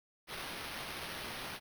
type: noise with sample-and-hold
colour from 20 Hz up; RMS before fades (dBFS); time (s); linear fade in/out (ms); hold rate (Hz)
violet; -43; 0.27-1.6; 50; 7350
effects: none